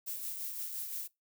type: noise with tremolo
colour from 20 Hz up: violet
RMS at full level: -38 dBFS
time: 0.06-1.08 s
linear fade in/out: 20 ms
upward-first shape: sine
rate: 5.8 Hz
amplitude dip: 40%
effects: noise-tail reverb RT60 0.2 s tail -22 dB re dry